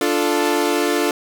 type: chord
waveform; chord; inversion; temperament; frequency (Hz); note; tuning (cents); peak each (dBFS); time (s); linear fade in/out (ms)
sawtooth; D minor; none; equal; 293.7 / 349.2 / 440; D4 / F4 / A4; 0 / 0 / 0; -17; 0.01-1.11; 2
effects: none